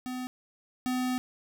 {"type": "tone pair in turn", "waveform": "square", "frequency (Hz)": [253, 253], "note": ["B3", "B3"], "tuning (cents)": [42, 42], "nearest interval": "unison", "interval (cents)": 0, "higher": "neither", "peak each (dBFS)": [-34, -28], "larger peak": "second", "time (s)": [[0.06, 0.27], [0.86, 1.18]], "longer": "second", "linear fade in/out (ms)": 0, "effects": []}